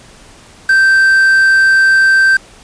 triangle tone with quantisation, 1562 Hz, G6, 7 cents flat, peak -4 dBFS, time 0.69-2.37 s, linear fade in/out 5 ms, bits 4, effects pink hiss -40 dBFS RMS until 2.63 s + resampled to 22050 Hz

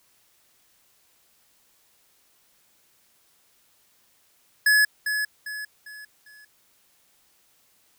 square tone with echo, 1700 Hz, G#6, 40 cents sharp, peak -16 dBFS, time 4.66-4.85 s, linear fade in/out 5 ms, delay 400 ms, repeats 4, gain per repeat -8 dB, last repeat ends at 6.45 s, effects white hiss -63 dBFS RMS until 7.98 s

